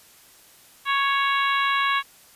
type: harmonic tone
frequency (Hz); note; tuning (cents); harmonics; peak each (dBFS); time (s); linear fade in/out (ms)
554.4; C#5; 0; 2 / 3 / 4 / 5 / 6 / 7; -22 / -26 / -28 / -30 / -32 / -33; 0.85-2.03; 50
effects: white hiss -52 dBFS RMS until 2.35 s + resampled to 32000 Hz